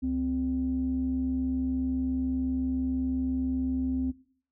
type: tone pair together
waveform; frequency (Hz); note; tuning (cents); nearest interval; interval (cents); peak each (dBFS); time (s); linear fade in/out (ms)
sine; 68.37 / 259.1; C#2 / C4; -23 / -17; octave + major seventh; 2306; -34 / -26; 0.02-4.12; 20
effects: noise-tail reverb RT60 0.5 s tail -17 dB re dry + tanh soft clip ceiling -19 dBFS